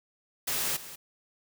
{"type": "noise with echo", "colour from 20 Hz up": "white", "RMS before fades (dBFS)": -30, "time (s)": [0.47, 0.77], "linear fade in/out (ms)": 10, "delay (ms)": 190, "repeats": 1, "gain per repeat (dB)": -14, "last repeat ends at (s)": 0.96, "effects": []}